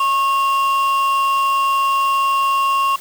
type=tone pair together; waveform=triangle; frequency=1090 / 2778 Hz; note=C#6 / F7; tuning=-29 / -10 cents; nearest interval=octave + major third; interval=1619 cents; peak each=-11 / -20 dBFS; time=0-2.96 s; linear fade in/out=5 ms; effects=tanh soft clip ceiling -10 dBFS + white hiss -38 dBFS RMS until 3 s